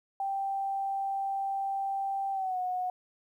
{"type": "tone with pitch glide", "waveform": "sine", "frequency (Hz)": [784, 731.5], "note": ["G5", "F#5"], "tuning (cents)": [0, -20], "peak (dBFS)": -29, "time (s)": [0.2, 2.9], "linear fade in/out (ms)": 2, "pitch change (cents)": -120, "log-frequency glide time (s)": [2.32, 2.58], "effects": ["11-bit"]}